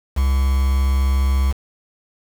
triangle tone with quantisation, 67.2 Hz, C2, 47 cents sharp, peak -12 dBFS, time 0.16-1.53 s, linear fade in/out 20 ms, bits 5, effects none

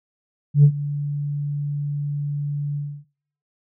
sine tone with ADSR envelope, 144.8 Hz, D3, 24 cents flat, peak -5 dBFS, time 0.54-3.05 s, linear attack 100 ms, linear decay 70 ms, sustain -17 dB, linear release 290 ms, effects noise-tail reverb RT60 0.7 s tail -26 dB re dry + tanh soft clip ceiling -5 dBFS

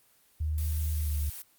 sine tone with pitch glide, 77 to 73.65 Hz, D#2 to D2, -17 to +6 cents, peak -27 dBFS, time 0.4-1.3 s, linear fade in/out 10 ms, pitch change -77 cents, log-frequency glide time 0.93-1.19 s
blue noise, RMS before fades -41 dBFS, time 0.58-1.42 s, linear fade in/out 2 ms
effects white hiss -64 dBFS RMS until 1.58 s + Opus 24 kbps

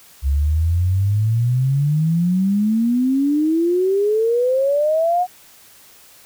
sine exponential sweep, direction up, 66.8 to 736 Hz, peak -14 dBFS, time 0.22-5.27 s, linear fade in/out 50 ms, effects white hiss -47 dBFS RMS until 6.25 s

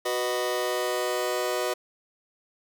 sawtooth chord, B major, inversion second, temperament just, 370.4 / 493.9 / 617.4 Hz, F#4 / B4 / D#5, +2 / 0 / -14 cents, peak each -26 dBFS, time 0.05-1.74 s, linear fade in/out 10 ms, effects none

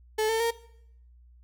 35% pulse tone with pitch steps, 433.8 / 448.1 / 462.8 Hz, A4 / A4 / A#4, -25 / +32 / -13 cents, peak -22 dBFS, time 0.18-0.51 s, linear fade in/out 10 ms, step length 110 ms, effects noise-tail reverb RT60 0.7 s tail -19 dB re dry + added 60 Hz sine -52 dBFS peak until 1.43 s

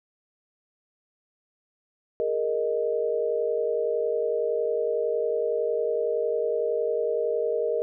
sine chord, Ab suspended second, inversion none, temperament equal, 415.3 / 466.2 / 622.3 Hz, Ab4 / Bb4 / Eb5, 0 / 0 / 0 cents, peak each -30 / -25 / -29 dBFS, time 2.2-7.82 s, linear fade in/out 0 ms, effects none

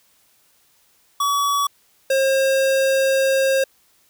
square tone pair in turn, 1136 / 536.1 Hz, C#6 / C5, +42 / +42 cents, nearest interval octave + minor second, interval 1300 cents, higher first, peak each -18 / -16 dBFS, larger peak second, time 1.2-1.67 / 2.1-3.64 s, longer second, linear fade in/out 5 ms, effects white hiss -59 dBFS RMS until 4.09 s

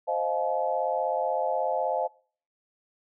sine chord, F dominant seventh, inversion second, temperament equal with one note detuned, 523.3 / 622.3 / 698.5 / 857.4 Hz, C5 / Eb5 / F5 / A5, 0 / 0 / 0 / -45 cents, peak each -30 dBFS, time 0.07-2.08 s, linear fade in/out 20 ms, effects noise-tail reverb RT60 0.5 s tail -26 dB re dry

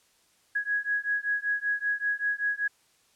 sine beating tone pair, 1661.2 / 1666.4 Hz, G#6 / G#6, 0 / +5 cents, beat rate 5.2 Hz, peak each -29 dBFS, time 0.55-2.68 s, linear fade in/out 10 ms, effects white hiss -65 dBFS RMS until 3.15 s + low-pass 10000 Hz 12 dB/octave

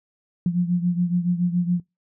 sine beating tone pair, 174.61 / 181.71 Hz, F3 / F#3, 0 / -31 cents, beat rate 7.1 Hz, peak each -20 / -24 dBFS, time 0.46-1.8 s, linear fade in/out 2 ms, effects noise-tail reverb RT60 0.2 s tail -23 dB re dry

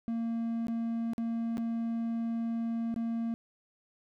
triangle tone with dropouts, 229.9 Hz, A#3, 24 cents flat, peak -28 dBFS, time 0.08-3.34 s, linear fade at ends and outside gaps 0 ms, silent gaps 0.669-0.683 / 1.134-1.181 / 1.571-1.58 / 2.942-2.962 s, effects none

